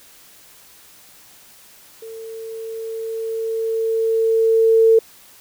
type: tone with level ramp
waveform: sine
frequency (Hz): 450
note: A4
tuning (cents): +39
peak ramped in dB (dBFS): -32 to -8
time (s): 2.02-4.99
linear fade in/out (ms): 5
effects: white hiss -47 dBFS RMS until 5.4 s

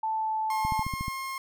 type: tone with pitch glide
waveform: sine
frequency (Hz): 880 to 873.9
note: A5 to A5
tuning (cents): 0 to -12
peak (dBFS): -26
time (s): 0.03-0.83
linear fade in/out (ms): 5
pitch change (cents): -12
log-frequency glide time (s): 0.15-0.3
type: tone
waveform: 30% pulse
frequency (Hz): 1069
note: C6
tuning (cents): +37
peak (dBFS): -30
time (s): 0.5-1.38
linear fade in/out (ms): 2
type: click train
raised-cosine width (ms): 5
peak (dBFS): -21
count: 7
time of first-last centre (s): 0.65-1.082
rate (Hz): 13.9
effects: none

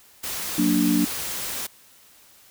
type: noise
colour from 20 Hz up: white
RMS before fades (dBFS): -30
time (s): 0.23-1.67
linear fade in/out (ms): 10
type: chord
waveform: sine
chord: Gb augmented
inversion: none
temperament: equal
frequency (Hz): 185 / 233.1 / 293.7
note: Gb3 / Bb3 / D4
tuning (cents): 0 / 0 / 0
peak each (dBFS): -24 / -23 / -20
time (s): 0.58-1.05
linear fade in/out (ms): 5
effects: white hiss -53 dBFS RMS until 2.5 s

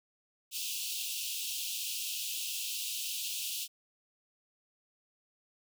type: high-pass noise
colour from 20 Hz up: pink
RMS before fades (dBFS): -37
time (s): 0.51-3.68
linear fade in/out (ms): 50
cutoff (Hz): 2600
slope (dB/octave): 96
effects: none

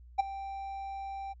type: tone with ADSR envelope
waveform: triangle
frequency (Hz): 784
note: G5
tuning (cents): 0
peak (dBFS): -18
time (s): 0.18-1.34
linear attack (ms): 18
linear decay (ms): 14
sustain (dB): -17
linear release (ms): 24
effects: added 60 Hz sine -50 dBFS peak until 1.4 s + resampled to 16000 Hz

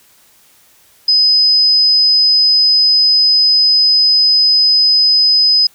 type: tone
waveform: sine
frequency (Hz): 5030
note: D#8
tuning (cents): +18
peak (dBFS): -7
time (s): 1.08-5.67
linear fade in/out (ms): 5
effects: white hiss -49 dBFS RMS until 5.74 s

